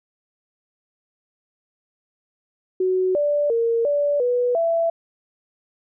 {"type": "tone with pitch steps", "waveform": "sine", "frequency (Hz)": [371.6, 585, 462, 579, 490.4, 667], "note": ["F#4", "D5", "A#4", "D5", "B4", "E5"], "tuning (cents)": [7, -7, -16, -25, -12, 20], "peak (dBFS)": -17, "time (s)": [2.8, 4.9], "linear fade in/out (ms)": 5, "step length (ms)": 350, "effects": []}